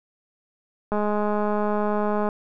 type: click train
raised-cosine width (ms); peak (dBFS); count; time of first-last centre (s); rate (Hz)
1; -12; 287; 0.92-2.288; 209
effects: none